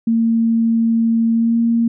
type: tone with pitch glide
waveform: sine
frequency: 228.2 to 231.7 Hz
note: A#3 to A#3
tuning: -37 to -10 cents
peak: -12 dBFS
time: 0.07-1.88 s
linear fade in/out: 5 ms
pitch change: +27 cents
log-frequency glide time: 1.32-1.58 s
effects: none